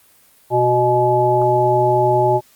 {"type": "harmonic tone with a mistuned harmonic", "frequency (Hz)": 123.47, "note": "B2", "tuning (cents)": 0, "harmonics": [1, 3, 5, 7], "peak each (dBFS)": [-21, -17, -18, -16], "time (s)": [0.5, 2.41], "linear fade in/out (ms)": 50, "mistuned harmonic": 7, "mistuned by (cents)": -26, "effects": ["white hiss -52 dBFS RMS until 2.55 s", "Opus 32 kbps"]}